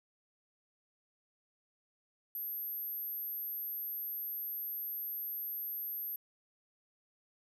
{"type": "tone", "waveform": "sine", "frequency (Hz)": 12860, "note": "G9", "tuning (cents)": 43, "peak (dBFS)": -35, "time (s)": [2.35, 6.16], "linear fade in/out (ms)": 2, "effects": ["tanh soft clip ceiling -35 dBFS"]}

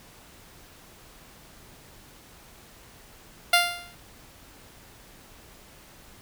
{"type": "tone with exponential decay", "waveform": "10% pulse", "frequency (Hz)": 698.5, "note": "F5", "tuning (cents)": 0, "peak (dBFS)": -6, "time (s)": [3.53, 3.95], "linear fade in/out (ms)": 5, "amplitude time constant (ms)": 91, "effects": ["pink hiss -51 dBFS RMS until 6.21 s"]}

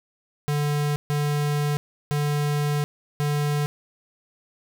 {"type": "tone bursts at uneven times", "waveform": "square", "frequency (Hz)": 146.83, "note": "D3", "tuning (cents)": 0, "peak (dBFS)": -22, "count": 4, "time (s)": [[0.48, 0.96], [1.1, 1.77], [2.11, 2.84], [3.2, 3.66]], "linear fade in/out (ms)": 0, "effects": []}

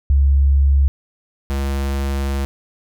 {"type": "tone pair in turn", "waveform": ["sine", "square"], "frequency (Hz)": [69.3, 68.78], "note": ["C#2", "C#2"], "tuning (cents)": [0, -13], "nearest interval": "unison", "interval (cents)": 13, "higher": "first", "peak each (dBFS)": [-10, -19], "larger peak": "first", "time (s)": [[0.1, 0.88], [1.5, 2.45]], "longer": "second", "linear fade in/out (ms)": 0, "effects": []}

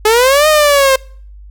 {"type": "linear two-way sweep", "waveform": "sawtooth", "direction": "up then down", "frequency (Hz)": [420.4, 622.3, 524], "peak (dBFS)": -3, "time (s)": [0.05, 0.96], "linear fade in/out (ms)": 5, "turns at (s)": 0.48, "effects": ["noise-tail reverb RT60 0.5 s tail -25 dB re dry", "added 50 Hz sine -32 dBFS peak until 1.5 s"]}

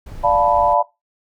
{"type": "noise", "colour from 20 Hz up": "brown", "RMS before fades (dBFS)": -33, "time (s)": [0.06, 0.74], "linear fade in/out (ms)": 5}
{"type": "chord", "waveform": "sine", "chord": "B half-diminished seventh", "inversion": "first", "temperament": "equal", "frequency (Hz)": [587.3, 698.5, 880, 987.8], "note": ["D5", "F5", "A5", "B5"], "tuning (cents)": [0, 0, 0, 0], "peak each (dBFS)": -18, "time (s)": [0.23, 0.83], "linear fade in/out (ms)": 20}
{"effects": ["noise-tail reverb RT60 0.2 s tail -18 dB re dry"]}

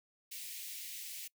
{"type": "high-pass noise", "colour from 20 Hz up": "white", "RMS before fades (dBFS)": -45, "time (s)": [0.31, 1.28], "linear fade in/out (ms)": 10, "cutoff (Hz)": 2000, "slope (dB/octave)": 48, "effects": ["noise-tail reverb RT60 0.1 s tail -23 dB re dry"]}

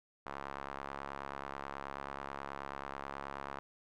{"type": "tone with band-pass filter", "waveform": "sawtooth", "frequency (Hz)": 69.3, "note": "C#2", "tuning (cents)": 0, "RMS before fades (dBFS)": -44, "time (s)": [0.26, 3.59], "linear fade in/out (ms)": 0, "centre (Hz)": 1100, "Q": 1.7, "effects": []}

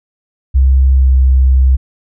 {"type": "tone with pitch glide", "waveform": "sine", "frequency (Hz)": [66.1, 65.23], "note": ["C2", "C2"], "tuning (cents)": [18, -5], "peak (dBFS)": -5, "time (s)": [0.54, 1.77], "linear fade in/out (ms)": 20, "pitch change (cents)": -23, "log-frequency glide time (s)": [0.97, 1.08], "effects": []}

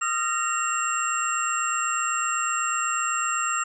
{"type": "tone cluster", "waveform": "sine", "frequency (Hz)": [1239, 1367, 1861, 2757, 7510], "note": ["D#6", "F6", "A#6", "F7", "A#8"], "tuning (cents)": [-8, -37, -3, -23, 12], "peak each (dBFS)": [-28, -28, -36, -32, -28], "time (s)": [0.01, 3.64], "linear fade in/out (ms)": 10, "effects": []}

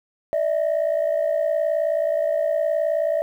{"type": "tone pair together", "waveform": "sine", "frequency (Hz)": [590, 649.1], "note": ["D5", "E5"], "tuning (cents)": [8, -27], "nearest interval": "major second", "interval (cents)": 165, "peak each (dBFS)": -20, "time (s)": [0.33, 3.22], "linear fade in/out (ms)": 0, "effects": ["tanh soft clip ceiling -15 dBFS", "9-bit"]}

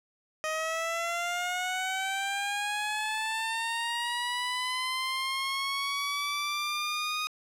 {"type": "linear sweep", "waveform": "15% pulse", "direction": "up", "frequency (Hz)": [622.3, 1244.5], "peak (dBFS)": -23, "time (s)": [0.44, 7.27], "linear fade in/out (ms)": 0, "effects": ["low-pass 10000 Hz 12 dB/octave", "9-bit"]}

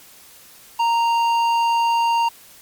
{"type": "tone with tanh clipping", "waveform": "sine", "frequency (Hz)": 929, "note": "A#5", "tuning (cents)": -6, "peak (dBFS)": -17, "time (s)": [0.79, 2.29], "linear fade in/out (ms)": 10, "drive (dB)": 11, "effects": ["white hiss -46 dBFS RMS until 2.61 s", "MP3 96 kbps"]}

